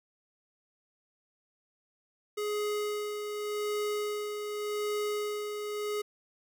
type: tone with tremolo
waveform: square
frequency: 418.2 Hz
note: G#4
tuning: 12 cents sharp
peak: -30 dBFS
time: 2.37-6.02 s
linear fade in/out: 10 ms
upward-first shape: sine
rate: 0.86 Hz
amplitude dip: 45%
effects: none